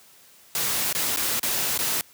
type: noise with dropouts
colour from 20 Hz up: white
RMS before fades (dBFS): -25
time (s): 0.55-2.01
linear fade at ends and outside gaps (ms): 1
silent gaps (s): 0.927-0.949 / 1.162-1.171 / 1.396-1.43 / 1.777-1.789
effects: white hiss -53 dBFS RMS until 2.13 s + high-pass 80 Hz 12 dB/octave